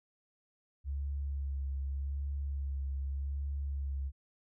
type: tone with vibrato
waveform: sine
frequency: 69.3 Hz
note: C#2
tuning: in tune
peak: -33 dBFS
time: 0.84-4.12 s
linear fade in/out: 50 ms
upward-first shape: sine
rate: 0.84 Hz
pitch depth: 26 cents each way
effects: none